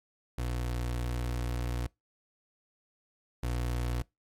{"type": "tone pair in turn", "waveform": "30% pulse", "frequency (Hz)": [60.3, 60.04], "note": ["B1", "B1"], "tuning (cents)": [-41, -48], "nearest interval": "unison", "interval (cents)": 7, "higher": "first", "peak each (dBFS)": [-28, -27], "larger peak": "second", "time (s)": [[0.38, 1.87], [3.43, 4.02]], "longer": "first", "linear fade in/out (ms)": 5, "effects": ["noise-tail reverb RT60 0.2 s tail -24 dB re dry", "MP3 64 kbps"]}